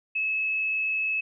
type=tone with frequency modulation; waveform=sine; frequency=2591 Hz; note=E7; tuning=30 cents flat; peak=-24 dBFS; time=0.15-1.21 s; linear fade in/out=10 ms; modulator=26.2 Hz; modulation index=0.6; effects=none